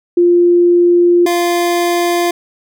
sine / 25% pulse tone pair in turn, 349.2 / 347.3 Hz, F4 / F4, 0 / -10 cents, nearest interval unison, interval 10 cents, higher first, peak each -6 / -8 dBFS, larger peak first, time 0.17-1.26 / 1.26-2.31 s, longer first, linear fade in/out 5 ms, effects none

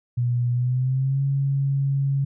sine tone with pitch glide, 121.6 to 138.08 Hz, B2 to C#3, -26 to -6 cents, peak -19 dBFS, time 0.17-2.25 s, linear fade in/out 10 ms, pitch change +220 cents, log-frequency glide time 0.52-1.22 s, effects none

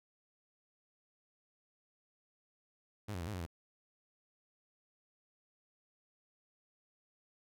sawtooth tone with pitch steps, 104.7 / 89.5 / 82.8 / 105.8 / 90.5 / 83.4 Hz, G#2 / F2 / E2 / G#2 / F#2 / E2, +15 / +43 / +8 / +33 / -38 / +21 cents, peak -35 dBFS, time 3.08-3.464 s, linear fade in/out 10 ms, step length 64 ms, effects none

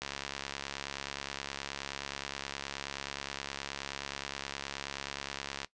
click train, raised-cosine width 0.2 ms, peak -19 dBFS, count 392, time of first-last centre 0.02-5.646 s, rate 69.5 Hz, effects noise-tail reverb RT60 0.1 s tail -18 dB re dry + resampled to 22050 Hz

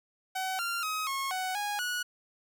sawtooth tone with pitch steps, 755 / 1386 / 1266 / 1088 / 746 / 825 / 1463 Hz, F#5 / F6 / D#6 / C#6 / F#5 / G#5 / F#6, +35 / -14 / +30 / -33 / +14 / -12 / -20 cents, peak -27 dBFS, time 0.35-2.03 s, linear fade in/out 10 ms, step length 240 ms, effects none

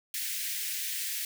white high-pass noise, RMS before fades -34 dBFS, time 0.14-1.25 s, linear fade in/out 2 ms, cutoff 1700 Hz, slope 48 dB/octave, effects none

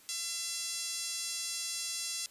5% pulse tone with high-pass filter, 676 Hz, E5, 43 cents sharp, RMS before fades -37 dBFS, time 0.09-2.26 s, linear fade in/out 0 ms, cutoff 3800 Hz, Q 0.59, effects white hiss -59 dBFS RMS until 2.3 s + resampled to 32000 Hz

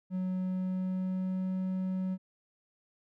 triangle tone with pitch glide, 185 to 186.83 Hz, F#3 to F#3, 0 to +17 cents, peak -28 dBFS, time 0.1-2.18 s, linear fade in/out 50 ms, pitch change +17 cents, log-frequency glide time 0.35-1.54 s, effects none

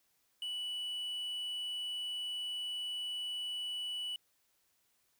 triangle tone with quantisation, 2960 Hz, F#7, in tune, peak -35 dBFS, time 0.42-4.16 s, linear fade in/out 2 ms, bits 10, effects white hiss -75 dBFS RMS until 5.19 s

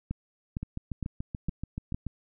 two click trains, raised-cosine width 5 ms, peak -21 / -19 dBFS, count 11 / 5, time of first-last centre 0.63-2.067 / 0.11-1.945 s, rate 6.96 / 2.18 Hz, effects none

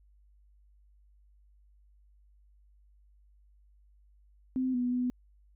sine tone with pitch steps, 258.2 / 246.5 / 248.6 Hz, C4 / B3 / B3, -23 / -3 / +12 cents, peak -27 dBFS, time 4.56-5.1 s, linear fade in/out 0 ms, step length 180 ms, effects added 50 Hz sine -59 dBFS peak until 5.55 s

